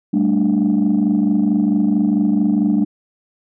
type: chord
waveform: sine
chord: G suspended second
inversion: none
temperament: just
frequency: 196 / 220.5 / 294 Hz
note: G3 / A3 / D4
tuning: 0 / +4 / +2 cents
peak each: -16 dBFS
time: 0.13-2.85 s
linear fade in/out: 10 ms
effects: tanh soft clip ceiling -8 dBFS